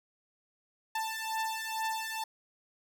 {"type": "beating tone pair", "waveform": "sawtooth", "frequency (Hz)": [885, 887.2], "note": ["A5", "A5"], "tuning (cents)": [10, 14], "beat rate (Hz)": 2.2, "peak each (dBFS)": [-32, -32], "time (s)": [0.95, 2.24], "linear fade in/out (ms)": 5, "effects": []}